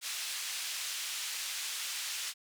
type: band-pass noise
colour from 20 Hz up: pink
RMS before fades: -38 dBFS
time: 0.01-2.34 s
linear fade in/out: 50 ms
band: 2600 to 10000 Hz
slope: 12 dB/octave
effects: none